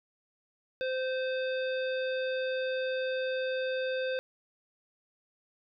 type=harmonic tone; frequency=518 Hz; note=C5; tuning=17 cents flat; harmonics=1 / 3 / 5 / 7 / 9; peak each=-30 / -38 / -43 / -44 / -51 dBFS; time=0.81-4.19 s; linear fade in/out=0 ms; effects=none